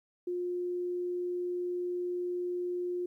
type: tone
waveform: sine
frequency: 355.8 Hz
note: F4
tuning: 32 cents sharp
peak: -31 dBFS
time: 0.27-3.06 s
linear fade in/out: 5 ms
effects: 12-bit